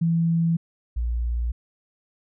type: tone pair in turn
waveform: sine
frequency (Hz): 166.4 / 58.83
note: E3 / A#1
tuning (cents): +17 / +17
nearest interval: octave + tritone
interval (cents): 1800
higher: first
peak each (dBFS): -18 / -22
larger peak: first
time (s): 0.01-0.57 / 0.96-1.52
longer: neither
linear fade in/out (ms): 10
effects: none